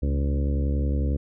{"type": "harmonic tone with a mistuned harmonic", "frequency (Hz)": 71, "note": "C#2", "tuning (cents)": 42, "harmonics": [1, 2, 3, 4, 5, 6, 7, 8], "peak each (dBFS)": [-22, -31, -33, -33, -40, -42, -38, -44], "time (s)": [0.02, 1.17], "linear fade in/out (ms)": 10, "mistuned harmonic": 2, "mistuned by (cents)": -55, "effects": []}